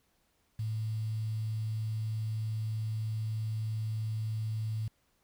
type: tone with quantisation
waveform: sine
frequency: 109.6 Hz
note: A2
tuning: 6 cents flat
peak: -31 dBFS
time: 0.59-4.88 s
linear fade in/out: 5 ms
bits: 9
effects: pink hiss -73 dBFS RMS until 5.23 s